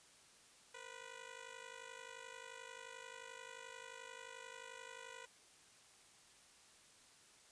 10% pulse ring-modulated tone, 491.7 Hz, B4, 8 cents flat, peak -40 dBFS, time 0.74-5.26 s, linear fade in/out 5 ms, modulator 25.7 Hz, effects white hiss -65 dBFS RMS until 7.51 s + resampled to 22050 Hz

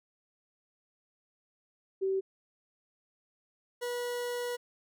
sine / 40% pulse tone pair in turn, 384.4 / 485.7 Hz, G4 / B4, -34 / -29 cents, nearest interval major third, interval 405 cents, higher second, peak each -27 / -32 dBFS, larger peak first, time 2.01-2.21 / 3.81-4.57 s, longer second, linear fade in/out 20 ms, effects none

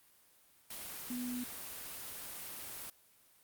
sine tone in noise, 246.9 Hz, B3, in tune, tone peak -37 dBFS, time 1.1-1.44 s, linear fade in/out 5 ms, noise white, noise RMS -45 dBFS, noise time 0.7-2.9 s, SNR +5 dB, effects white hiss -66 dBFS RMS until 3.43 s + Opus 32 kbps

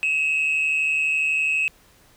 sine tone pair together, 2563 / 2715 Hz, E7 / F7, -49 / -50 cents, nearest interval minor second, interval 99 cents, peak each -18 / -24 dBFS, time 0.03-1.68 s, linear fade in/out 0 ms, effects tanh soft clip ceiling -16 dBFS + pink hiss -55 dBFS RMS until 2.16 s

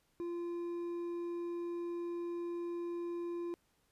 triangle tone with hard clipping, 344.7 Hz, F4, 23 cents flat, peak -38 dBFS, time 0.2-3.54 s, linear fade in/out 0 ms, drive 7 dB, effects pink hiss -75 dBFS RMS until 3.91 s + resampled to 32000 Hz

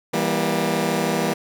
15% pulse chord, E diminished, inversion none, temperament just, 164.81 / 197.78 / 237.3 Hz, E3 / G3 / Bb3, 0 / +16 / +31 cents, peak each -18 dBFS, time 0.13-1.34 s, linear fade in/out 10 ms, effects none

